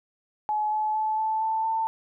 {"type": "tone with pitch steps", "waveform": "sine", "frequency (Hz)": [850, 858.4, 866.9, 875.4, 884.1, 892.8], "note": ["G#5", "A5", "A5", "A5", "A5", "A5"], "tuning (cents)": [40, -43, -26, -9, 8, 25], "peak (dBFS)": -23, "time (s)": [0.49, 1.87], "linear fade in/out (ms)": 0, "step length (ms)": 230, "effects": []}